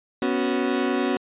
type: chord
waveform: 35% pulse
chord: B suspended second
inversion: none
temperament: equal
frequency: 246.9 / 277.2 / 370 Hz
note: B3 / C#4 / F#4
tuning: 0 / 0 / 0 cents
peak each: -24 dBFS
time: 0.22-1.17 s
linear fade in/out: 2 ms
effects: resampled to 8000 Hz